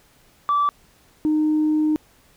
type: tone pair in turn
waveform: sine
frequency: 1160 / 307.2 Hz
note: D6 / D#4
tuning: -22 / -22 cents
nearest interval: octave + major seventh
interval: 2300 cents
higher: first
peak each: -15 dBFS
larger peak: neither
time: 0.49-0.69 / 1.25-1.96 s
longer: second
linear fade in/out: 0 ms
effects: tanh soft clip ceiling -13 dBFS + pink hiss -56 dBFS RMS until 2.36 s